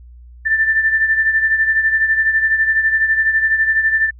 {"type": "beating tone pair", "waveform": "sine", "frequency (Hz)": [1772, 1784], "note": ["A6", "A6"], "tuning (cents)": [12, 23], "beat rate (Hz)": 12, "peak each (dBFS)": [-13, -20], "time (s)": [0.45, 4.11], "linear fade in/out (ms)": 20, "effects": ["added 60 Hz sine -37 dBFS peak until 4.19 s"]}